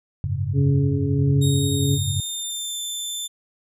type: chord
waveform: sine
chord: F# suspended second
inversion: none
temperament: equal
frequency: 92.5 / 103.83 / 138.59 Hz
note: F#2 / G#2 / C#3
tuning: 0 / 0 / 0 cents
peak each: -26 dBFS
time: 0.24-2.2 s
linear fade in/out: 0 ms
type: harmonic tone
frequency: 140 Hz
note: C#3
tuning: 18 cents sharp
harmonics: 1 / 2 / 3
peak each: -19 / -25 / -29 dBFS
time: 0.53-1.99 s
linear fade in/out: 50 ms
type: tone with pitch glide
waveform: 20% pulse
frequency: 3729 to 3544 Hz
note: A#7 to A7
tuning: 0 to +12 cents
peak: -21 dBFS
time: 1.41-3.28 s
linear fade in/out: 20 ms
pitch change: -88 cents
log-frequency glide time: 1.71-2.8 s
effects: none

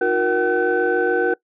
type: tone cluster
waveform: sine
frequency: 314.8 / 361.8 / 471.9 / 759 / 1516 Hz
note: D#4 / F#4 / A#4 / F#5 / F#6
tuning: +20 / -39 / +21 / +44 / +42 cents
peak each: -27 / -20 / -19 / -25 / -22 dBFS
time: 0.01-1.34 s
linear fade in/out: 5 ms
effects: noise-tail reverb RT60 0.1 s tail -22 dB re dry + tanh soft clip ceiling -8 dBFS

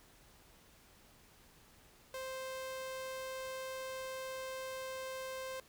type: tone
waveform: sawtooth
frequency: 523.3 Hz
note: C5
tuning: in tune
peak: -37 dBFS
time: 2.14-5.6 s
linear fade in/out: 2 ms
effects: pink hiss -63 dBFS RMS until 5.68 s

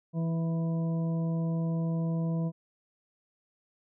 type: harmonic tone with a mistuned harmonic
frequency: 164.81 Hz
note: E3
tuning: in tune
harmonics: 1 / 2 / 3 / 4 / 6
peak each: -27 / -41 / -42 / -43 / -49 dBFS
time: 0.13-2.52 s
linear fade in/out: 50 ms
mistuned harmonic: 2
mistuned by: -18 cents
effects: none

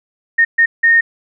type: tone bursts at uneven times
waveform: sine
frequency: 1842 Hz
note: A#6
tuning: 21 cents flat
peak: -7 dBFS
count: 3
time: 0.38-0.45 / 0.58-0.66 / 0.83-1.01 s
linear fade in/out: 10 ms
effects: none

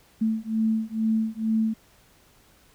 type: beating tone pair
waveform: sine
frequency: 220 / 222.2 Hz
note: A3 / A3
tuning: 0 / +17 cents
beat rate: 2.2 Hz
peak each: -25 dBFS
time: 0.21-1.74 s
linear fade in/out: 10 ms
effects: pink hiss -58 dBFS RMS until 2.74 s

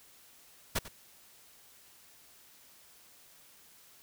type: noise with echo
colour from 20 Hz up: pink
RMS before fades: -29 dBFS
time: 0.75-0.79 s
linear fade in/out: 10 ms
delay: 95 ms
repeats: 1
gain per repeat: -15 dB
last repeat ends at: 0.885 s
effects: white hiss -59 dBFS RMS until 4.02 s

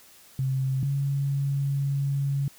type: tone pair in turn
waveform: sine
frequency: 132.7 / 139.32 Hz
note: C3 / C#3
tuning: +25 / +9 cents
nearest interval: minor second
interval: 84 cents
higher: second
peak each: -23 dBFS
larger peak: neither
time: 0.39-0.83 / 0.83-2.48 s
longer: second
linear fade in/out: 2 ms
effects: white hiss -53 dBFS RMS until 2.58 s

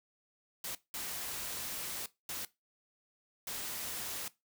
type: noise bursts at uneven times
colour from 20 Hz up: white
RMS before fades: -40 dBFS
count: 4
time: 0.64-0.75 / 0.94-2.06 / 2.29-2.45 / 3.47-4.28 s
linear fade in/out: 2 ms
effects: noise-tail reverb RT60 0.2 s tail -18 dB re dry

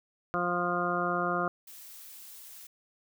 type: harmonic tone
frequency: 176 Hz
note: F3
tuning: 14 cents sharp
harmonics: 1 / 2 / 3 / 4 / 6 / 7 / 8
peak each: -36 / -35 / -36 / -34 / -37 / -32 / -35 dBFS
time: 0.34-1.48 s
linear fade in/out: 0 ms
type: noise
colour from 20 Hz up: blue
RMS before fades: -48 dBFS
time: 1.67-2.67 s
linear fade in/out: 5 ms
effects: none

